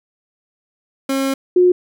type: tone pair in turn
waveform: 30% pulse / sine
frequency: 270 / 360.4 Hz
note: C#4 / F#4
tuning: -45 / -45 cents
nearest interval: perfect fourth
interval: 500 cents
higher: second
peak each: -14 / -8 dBFS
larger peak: second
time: 1.09-1.34 / 1.56-1.72 s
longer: first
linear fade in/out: 5 ms
effects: none